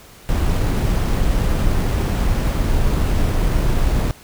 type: noise with sample-and-hold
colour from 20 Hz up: brown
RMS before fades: -17 dBFS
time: 0.29-4.11 s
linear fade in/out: 0 ms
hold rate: 11025 Hz
effects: pink hiss -44 dBFS RMS until 4.23 s